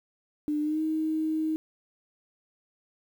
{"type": "tone with pitch glide", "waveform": "sine", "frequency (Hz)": [298.8, 314.6], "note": ["D4", "D#4"], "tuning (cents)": [30, 19], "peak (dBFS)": -25, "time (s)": [0.48, 1.56], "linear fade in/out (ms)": 0, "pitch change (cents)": 89, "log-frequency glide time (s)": [0.61, 0.81], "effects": ["9-bit"]}